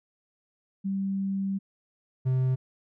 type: tone pair in turn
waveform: sine / triangle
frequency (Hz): 194.8 / 129.41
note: G3 / C3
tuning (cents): -11 / -19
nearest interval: perfect fifth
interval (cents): 708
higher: first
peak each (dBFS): -26 / -20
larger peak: second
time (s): 0.84-1.59 / 2.25-2.56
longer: first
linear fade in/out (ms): 20
effects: none